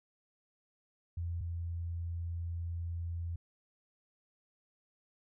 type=tone pair in turn; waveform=sine; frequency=85.3 / 84.94 Hz; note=F2 / F2; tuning=-40 / -48 cents; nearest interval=unison; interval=8 cents; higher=first; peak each=-34 / -35 dBFS; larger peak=first; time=1.17-1.41 / 1.41-3.36 s; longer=second; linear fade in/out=5 ms; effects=none